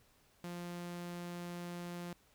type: tone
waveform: sawtooth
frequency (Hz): 174.61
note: F3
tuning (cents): 0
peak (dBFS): -38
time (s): 0.44-2.13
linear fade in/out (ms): 0
effects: pink hiss -69 dBFS RMS until 2.34 s